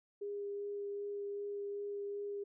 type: tone with vibrato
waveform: sine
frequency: 405.7 Hz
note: G#4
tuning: 41 cents flat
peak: -38 dBFS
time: 0.21-2.44 s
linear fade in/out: 10 ms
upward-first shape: sine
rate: 2.6 Hz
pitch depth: 9 cents each way
effects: none